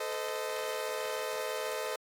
sawtooth chord, A diminished, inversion none, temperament equal with one note detuned, 440 / 513.7 / 622.3 Hz, A4 / C5 / Eb5, 0 / -32 / 0 cents, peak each -34 dBFS, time 0-1.96 s, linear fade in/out 5 ms, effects AAC 64 kbps

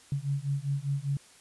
sine beating tone pair, 137.8 / 142.8 Hz, C#3 / D3, -10 / -48 cents, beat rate 5 Hz, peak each -31 dBFS, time 0.12-1.17 s, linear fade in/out 2 ms, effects white hiss -56 dBFS RMS until 1.4 s + resampled to 24000 Hz

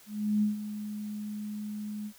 sine tone with ADSR envelope, 210.1 Hz, G#3, 20 cents sharp, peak -22 dBFS, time 0.06-2.13 s, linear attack 360 ms, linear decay 140 ms, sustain -12 dB, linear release 68 ms, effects white hiss -56 dBFS RMS until 2.18 s

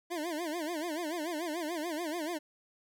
25% pulse tone with vibrato, 324.9 Hz, E4, 25 cents flat, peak -30 dBFS, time 0.1-2.39 s, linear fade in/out 20 ms, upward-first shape sine, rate 6.9 Hz, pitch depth 160 cents each way, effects none

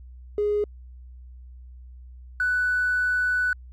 triangle tone pair in turn, 415.3 / 1488.1 Hz, G#4 / F#6, 0 / +9 cents, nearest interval octave + minor seventh, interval 2209 cents, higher second, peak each -17 dBFS, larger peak neither, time 0.38-0.64 / 2.4-3.53 s, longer second, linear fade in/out 2 ms, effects tanh soft clip ceiling -18 dBFS + added 62 Hz sine -41 dBFS peak until 3.72 s

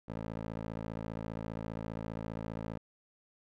15% pulse tone with band-pass filter, 55 Hz, A1, in tune, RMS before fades -40 dBFS, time 0.08-2.78 s, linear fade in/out 10 ms, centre 400 Hz, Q 0.54, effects none

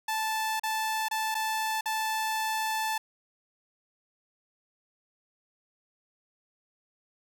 sawtooth tone with dropouts, 877 Hz, A5, 6 cents flat, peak -24 dBFS, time 0.08-2.98 s, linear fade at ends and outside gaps 5 ms, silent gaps 0.597-0.634 / 1.085-1.111 / 1.345-1.35 / 1.81-1.857 s, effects none

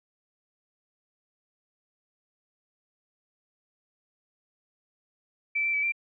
sine tone with pitch steps, 2322 / 2341 / 2294 / 2358 Hz, D7 / D7 / D7 / D7, -20 / -6 / -41 / +6 cents, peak -24 dBFS, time 5.55-5.922 s, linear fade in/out 10 ms, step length 93 ms, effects none

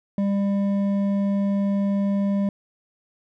sine tone with hard clipping, 199.3 Hz, G3, 29 cents sharp, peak -21 dBFS, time 0.18-2.49 s, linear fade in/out 2 ms, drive 7 dB, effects none

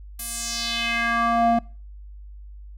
square tone with band-pass filter sweep, 233.1 Hz, A#3, in tune, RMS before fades -23 dBFS, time 0.19-1.59 s, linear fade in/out 5 ms, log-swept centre 12000 to 530 Hz, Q 2.4, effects noise-tail reverb RT60 0.4 s tail -24 dB re dry + added 50 Hz sine -38 dBFS peak until 2.77 s

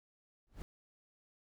brown noise with exponential growth, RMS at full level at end -39 dBFS, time 0.47-0.62 s, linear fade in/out 0 ms, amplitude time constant 31 ms, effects none

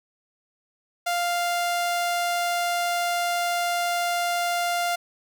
sawtooth tone, 698 Hz, F5, 1 cent flat, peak -19 dBFS, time 1.06-4.96 s, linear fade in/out 10 ms, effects none

